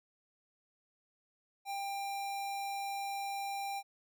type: tone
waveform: square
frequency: 794 Hz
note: G5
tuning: 22 cents sharp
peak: -37 dBFS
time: 1.65-3.83 s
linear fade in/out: 50 ms
effects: none